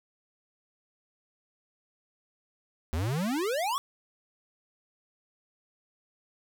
square exponential sweep, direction up, 72.8 to 1164 Hz, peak -28 dBFS, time 2.93-3.78 s, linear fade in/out 0 ms, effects none

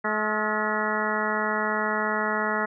harmonic tone with a mistuned harmonic, 214.3 Hz, A3, 45 cents flat, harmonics 1 / 2 / 3 / 4 / 5 / 6 / 7 / 8 / 9, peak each -32 / -32 / -32 / -32 / -32 / -32 / -32 / -32 / -32 dBFS, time 0.04-2.66 s, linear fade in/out 10 ms, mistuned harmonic 7, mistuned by -82 cents, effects none

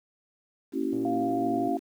sine chord, A# diminished seventh, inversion none, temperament equal with one note detuned, 233.1 / 277.2 / 329.6 / 383 Hz, A#3 / C#4 / E4 / G4, 0 / 0 / 0 / -40 cents, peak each -35 / -29 / -31 / -33 dBFS, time 0.72-1.8 s, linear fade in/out 50 ms
click train, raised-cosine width 2 ms, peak -30 dBFS, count 89, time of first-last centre 0.93-1.676 s, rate 118 Hz
sine tone, 698.5 Hz, F5, in tune, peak -29 dBFS, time 1.05-1.77 s, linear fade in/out 2 ms
effects high-pass 60 Hz 12 dB/octave + 9-bit

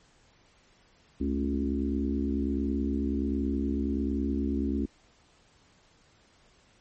harmonic tone with a mistuned harmonic, 69.3 Hz, C#2, in tune, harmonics 1 / 3 / 4 / 5 / 6, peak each -32 / -31 / -30 / -35 / -44 dBFS, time 1.2-4.86 s, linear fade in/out 10 ms, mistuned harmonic 3, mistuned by +65 cents, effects pink hiss -62 dBFS RMS until 6.8 s + MP3 32 kbps

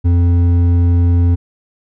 sine tone with hard clipping, 86.9 Hz, F2, 8 cents flat, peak -10 dBFS, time 0.04-1.36 s, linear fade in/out 20 ms, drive 7 dB, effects none

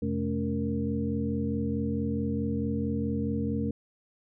sine tone cluster, 87.9 / 131.3 / 215.9 / 280.5 / 465.8 Hz, F2 / C3 / A3 / C#4 / A#4, +12 / +6 / -33 / +21 / -1 cents, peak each -34 / -36 / -30 / -33 / -36 dBFS, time 0.02-3.71 s, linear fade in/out 5 ms, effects none

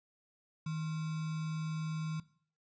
sine tone with sample-and-hold, 158.3 Hz, D#3, 30 cents sharp, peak -34 dBFS, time 0.66-2.2 s, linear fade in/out 5 ms, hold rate 1225 Hz, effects noise-tail reverb RT60 0.5 s tail -18 dB re dry + resampled to 16000 Hz

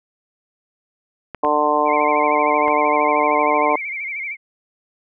clicks, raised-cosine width 0.5 ms, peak -14 dBFS, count 3, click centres 1.347 / 1.448 / 2.681 s
harmonic tone, 149.3 Hz, D3, 29 cents sharp, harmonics 2 / 3 / 4 / 5 / 6 / 7, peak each -25 / -23 / -21 / -22 / -21 / -19 dBFS, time 1.43-3.76 s, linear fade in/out 5 ms
sine tone with vibrato, 2217 Hz, C#7, in tune, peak -24 dBFS, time 1.85-4.37 s, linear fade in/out 50 ms, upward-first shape sine, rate 13 Hz, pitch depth 100 cents each way
effects none

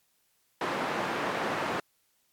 white band-pass noise, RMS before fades -31 dBFS, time 0.61-1.8 s, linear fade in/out 2 ms, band 180 to 1300 Hz, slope 12 dB/octave, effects white hiss -71 dBFS RMS until 2.32 s + MP3 96 kbps

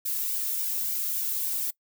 violet noise with flanger, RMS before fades -29 dBFS, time 0.05-1.71 s, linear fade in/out 10 ms, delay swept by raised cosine 1.5 to 2.07 ms, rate 3.5 Hz, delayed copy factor -0.7, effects noise-tail reverb RT60 0.1 s tail -22 dB re dry

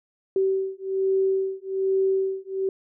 sine beating tone pair, 383.5 / 384.7 Hz, G4 / G4, -38 / -33 cents, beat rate 1.2 Hz, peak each -24 dBFS, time 0.36-2.69 s, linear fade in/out 2 ms, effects none

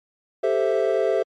triangle chord, A minor seventh, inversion third, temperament equal, 392 / 440 / 523.3 / 659.3 Hz, G4 / A4 / C5 / E5, 0 / 0 / 0 / 0 cents, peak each -22 dBFS, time 0.43-1.23 s, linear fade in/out 10 ms, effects MP3 48 kbps

